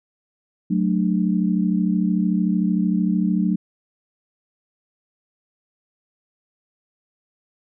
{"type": "tone cluster", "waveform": "sine", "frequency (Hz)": [185.5, 218.8, 298], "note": ["F#3", "A3", "D4"], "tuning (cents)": [5, -9, 25], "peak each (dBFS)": [-19, -22, -25], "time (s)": [0.7, 3.56], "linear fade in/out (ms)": 10, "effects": []}